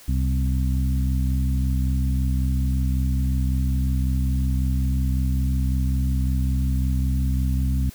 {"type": "harmonic tone with a mistuned harmonic", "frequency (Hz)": 65.41, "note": "C2", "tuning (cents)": 0, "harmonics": [1, 2, 3, 4], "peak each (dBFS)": [-20, -26, -30, -32], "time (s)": [0.08, 7.9], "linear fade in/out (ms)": 5, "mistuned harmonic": 1, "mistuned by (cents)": 46, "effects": ["white hiss -47 dBFS RMS until 7.94 s"]}